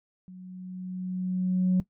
sine tone with level ramp, 183.9 Hz, F#3, 10 cents flat, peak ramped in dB -42 to -17 dBFS, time 0.28-1.8 s, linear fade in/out 0 ms, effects noise-tail reverb RT60 0.1 s tail -17 dB re dry + tanh soft clip ceiling -17 dBFS

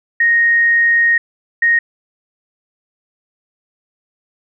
sine tone bursts at uneven times, 1864.7 Hz, A#6, in tune, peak -9 dBFS, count 2, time 0.2-1.18 / 1.62-1.79 s, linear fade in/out 5 ms, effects none

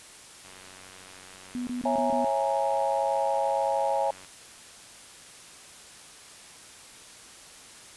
click train, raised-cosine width 0.3 ms, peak -32 dBFS, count 356, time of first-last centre 0.45-4.247 s, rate 93.5 Hz
sine tone bursts, 246.9 Hz, B3, in tune, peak -29 dBFS, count 5, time 1.55-2.246 s, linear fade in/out 0 ms, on 120 ms, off 24 ms
sine chord, A# half-diminished seventh, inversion first, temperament equal with one note detuned, 548.3 / 659.3 / 830.6 / 932.3 Hz, C#5 / E5 / G#5 / A#5, -19 / 0 / 0 / 0 cents, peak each -28 / -30 / -27 / -33 dBFS, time 1.85-4.11 s, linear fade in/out 5 ms
effects white hiss -48 dBFS RMS until 7.96 s + resampled to 24000 Hz

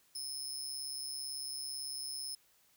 25% pulse tone with amplitude modulation, 5200 Hz, E8, 24 cents flat, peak -31 dBFS, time 0.15-2.35 s, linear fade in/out 5 ms, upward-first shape sine, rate 138 Hz, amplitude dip 75%, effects white hiss -69 dBFS RMS until 2.76 s

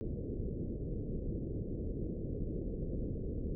pink low-pass noise, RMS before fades -38 dBFS, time 0.01-3.55 s, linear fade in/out 0 ms, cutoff 490 Hz, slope 48 dB/octave, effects none

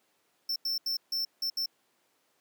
square tone bursts at uneven times, 5370 Hz, E8, 31 cents sharp, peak -29 dBFS, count 6, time 0.49-0.56 / 0.65-0.78 / 0.86-0.97 / 1.12-1.25 / 1.42-1.5 / 1.57-1.66 s, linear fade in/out 5 ms, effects pink hiss -71 dBFS RMS until 2.4 s + high-pass 300 Hz 12 dB/octave

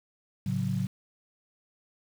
sine chord, F# minor, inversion first, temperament equal, 110 / 138.59 / 185 Hz, A2 / C#3 / F#3, 0 / 0 / 0 cents, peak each -32 / -31 / -30 dBFS, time 0.46-0.87 s, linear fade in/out 5 ms, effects 8-bit

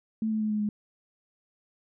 sine tone with pitch steps, 220 / 217.2 / 214.5 / 211.8 / 209.1 Hz, A3 / A3 / A3 / G#3 / G#3, 0 / -22 / -44 / +34 / +12 cents, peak -25 dBFS, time 0.22-0.69 s, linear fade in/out 2 ms, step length 94 ms, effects none

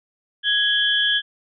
sine tone cluster, 1663 / 3131 / 3364 Hz, G#6 / G7 / G#7, +2 / -3 / +22 cents, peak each -21 dBFS, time 0.43-1.22 s, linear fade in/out 50 ms, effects none

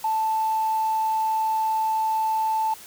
triangle tone, 880 Hz, A5, in tune, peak -17 dBFS, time 0.04-2.74 s, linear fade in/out 5 ms, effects tanh soft clip ceiling -18 dBFS + white hiss -44 dBFS RMS until 2.86 s

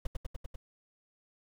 brown noise with echo, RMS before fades -31 dBFS, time 0.05-0.07 s, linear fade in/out 5 ms, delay 98 ms, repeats 5, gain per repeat -2 dB, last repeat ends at 0.56 s, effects none

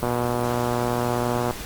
click train, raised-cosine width 1 ms, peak -10 dBFS, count 180, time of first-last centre 0.03-1.509 s, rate 121 Hz, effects pink hiss -35 dBFS RMS until 1.65 s + Opus 32 kbps

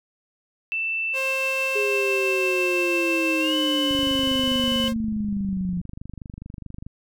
sine tone with pitch glide, 2661 to 2987 Hz, E7 to F#7, +16 to +16 cents, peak -23 dBFS, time 0.72-4.88 s, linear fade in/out 0 ms, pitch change +200 cents, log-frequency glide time 3.39-3.55 s
sawtooth tone, 531 Hz, C5, 25 cents sharp, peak -23 dBFS, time 1.13-4.94 s, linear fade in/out 50 ms
sine linear sweep, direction down, 415.3 to 174.61 Hz, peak -23 dBFS, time 1.75-5.81 s, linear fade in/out 10 ms
click train, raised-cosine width 5 ms, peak -24 dBFS, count 74, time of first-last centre 3.91-6.865 s, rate 24.7 Hz
effects none

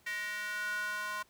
square tone with high-pass filter sweep, 209.1 Hz, G#3, 12 cents sharp, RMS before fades -37 dBFS, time 0.06-1.23 s, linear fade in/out 10 ms, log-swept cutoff 1900 to 1200 Hz, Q 5.9, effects pink hiss -66 dBFS RMS until 1.29 s + high-pass 60 Hz 12 dB/octave

